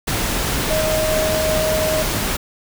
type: tone in noise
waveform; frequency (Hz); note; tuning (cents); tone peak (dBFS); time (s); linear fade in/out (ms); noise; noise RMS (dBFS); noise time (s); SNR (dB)
sine; 626; D#5; +10; -18; 0.7-2.03; 10; pink; -21; 0.07-2.37; 0
effects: none